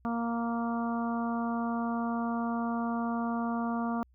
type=harmonic tone; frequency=233.1 Hz; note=A#3; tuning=in tune; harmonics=1 / 2 / 3 / 4 / 5 / 6; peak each=-30 / -43 / -37 / -40 / -39 / -45 dBFS; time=0.05-4.03 s; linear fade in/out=0 ms; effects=added 62 Hz sine -60 dBFS peak until 4.14 s